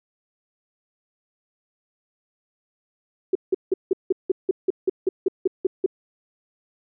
sine tone bursts, 376.7 Hz, F#4, 31 cents sharp, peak -15 dBFS, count 14, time 3.33-5.862 s, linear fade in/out 5 ms, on 23 ms, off 170 ms, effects none

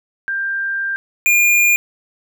sine / square tone pair in turn, 1587 / 2416 Hz, G6 / D7, +21 / +48 cents, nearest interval perfect fifth, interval 727 cents, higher second, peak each -18 / -11 dBFS, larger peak second, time 0.28-0.96 / 1.26-1.76 s, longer first, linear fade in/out 0 ms, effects none

